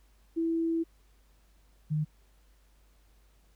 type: tone pair in turn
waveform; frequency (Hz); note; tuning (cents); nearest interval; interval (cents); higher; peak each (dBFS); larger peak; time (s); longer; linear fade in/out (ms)
sine; 329.6 / 152.7; E4 / D#3; 0 / -32; octave + minor second; 1332; first; -26; neither; 0.36-0.84 / 1.9-2.05; first; 20
effects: added 50 Hz sine -60 dBFS peak until 3.55 s + pink hiss -69 dBFS RMS until 3.55 s